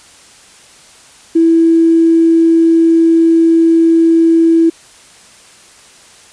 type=tone with tanh clipping; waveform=triangle; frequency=329.6 Hz; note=E4; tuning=in tune; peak=-5 dBFS; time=1.35-4.7 s; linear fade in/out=10 ms; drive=3 dB; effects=white hiss -41 dBFS RMS until 6.32 s + resampled to 22050 Hz